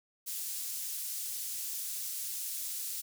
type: high-pass noise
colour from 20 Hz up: pink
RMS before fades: -38 dBFS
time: 0.26-3.02 s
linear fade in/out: 20 ms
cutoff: 7300 Hz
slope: 12 dB/octave
effects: none